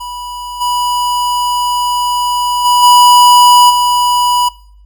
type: tone with level steps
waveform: square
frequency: 980 Hz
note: B5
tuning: 14 cents flat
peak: -23 / -13 / -8 / -4 / -10 dBFS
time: 0-4.49 s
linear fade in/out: 10 ms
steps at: 0.6 / 2.64 / 2.82 / 3.69 s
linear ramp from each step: 20 ms
effects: noise-tail reverb RT60 0.6 s tail -21 dB re dry + added 50 Hz sine -38 dBFS peak until 4.85 s